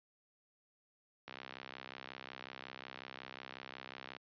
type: click train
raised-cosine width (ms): 0.3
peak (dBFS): -29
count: 190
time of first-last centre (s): 1.28-4.165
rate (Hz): 65.5
effects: high-pass 150 Hz 12 dB/octave + resampled to 11025 Hz